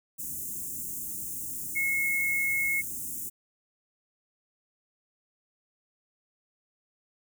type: band-stop noise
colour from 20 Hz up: white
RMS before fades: -36 dBFS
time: 0.18-3.3 s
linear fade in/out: 20 ms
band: 340 to 6700 Hz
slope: 48 dB/octave
type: tone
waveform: sine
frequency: 2172 Hz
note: C#7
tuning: 36 cents flat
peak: -25 dBFS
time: 1.75-2.82 s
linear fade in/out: 20 ms
effects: none